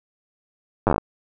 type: slowing click train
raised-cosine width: 1 ms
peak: -4 dBFS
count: 9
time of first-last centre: 0.87-0.981 s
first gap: 9 ms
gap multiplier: 1.12
effects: none